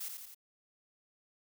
blue noise with echo, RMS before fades -40 dBFS, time 0-0.09 s, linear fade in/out 10 ms, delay 86 ms, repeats 3, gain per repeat -4 dB, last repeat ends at 0.348 s, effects none

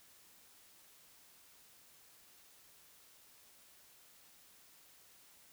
silence, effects white hiss -63 dBFS RMS until 5.52 s

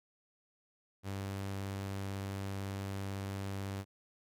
sawtooth tone, 98 Hz, G2, in tune, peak -33 dBFS, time 1.03-3.85 s, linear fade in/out 50 ms, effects MP3 96 kbps

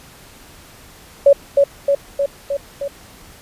sine tone with echo, 562 Hz, C#5, 24 cents sharp, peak -5 dBFS, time 1.26-1.33 s, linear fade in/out 5 ms, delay 310 ms, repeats 5, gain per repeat -3 dB, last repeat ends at 2.88 s, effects pink hiss -43 dBFS RMS until 3.41 s + resampled to 32000 Hz

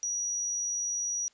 sine tone, 5800 Hz, F#8, 35 cents flat, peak -29 dBFS, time 0.03-1.28 s, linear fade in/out 0 ms, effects white hiss -66 dBFS RMS until 1.33 s + resampled to 16000 Hz

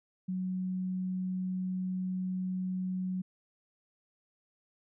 sine tone, 185 Hz, F#3, in tune, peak -31 dBFS, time 0.28-3.22 s, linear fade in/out 10 ms, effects none

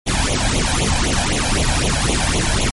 pink noise with flanger, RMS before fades -17 dBFS, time 0.06-2.71 s, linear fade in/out 20 ms, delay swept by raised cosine 0.29 to 1.29 ms, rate 3.9 Hz, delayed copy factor +0.85, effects MP3 48 kbps

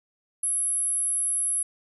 sine tone, 10890 Hz, F9, 45 cents flat, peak -23 dBFS, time 0.43-1.63 s, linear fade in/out 5 ms, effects none

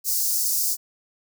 white high-pass noise, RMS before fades -23 dBFS, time 0.04-0.77 s, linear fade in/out 50 ms, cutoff 4800 Hz, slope 48 dB/octave, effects none

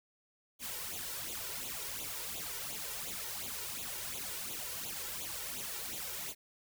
white noise with flanger, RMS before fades -41 dBFS, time 0.59-6.35 s, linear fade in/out 50 ms, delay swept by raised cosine 0.28 to 2.18 ms, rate 2.8 Hz, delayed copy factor +0.75, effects none

